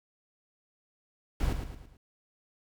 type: noise with echo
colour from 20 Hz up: brown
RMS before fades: -28 dBFS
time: 1.4-1.53 s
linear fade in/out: 2 ms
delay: 110 ms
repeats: 4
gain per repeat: -7 dB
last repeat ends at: 1.97 s
effects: none